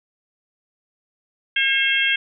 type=harmonic tone; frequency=539 Hz; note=C#5; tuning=49 cents flat; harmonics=3 / 4 / 5 / 6; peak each=-22 / -22 / -22 / -22 dBFS; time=1.56-2.16 s; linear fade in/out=5 ms; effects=none